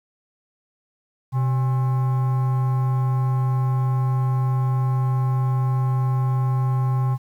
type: tone with frequency modulation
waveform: sine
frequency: 128.4 Hz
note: C3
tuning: 32 cents flat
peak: -15 dBFS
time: 1.32-7.18 s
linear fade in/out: 50 ms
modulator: 942 Hz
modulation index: 0.28
effects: tanh soft clip ceiling -17 dBFS + 9-bit